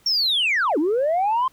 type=linear two-way sweep; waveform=sine; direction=down then up; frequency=5588 to 277.2 to 1059 Hz; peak=-16 dBFS; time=0.06-1.48 s; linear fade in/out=5 ms; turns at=0.78 s; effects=tanh soft clip ceiling -15 dBFS + pink hiss -57 dBFS RMS until 1.52 s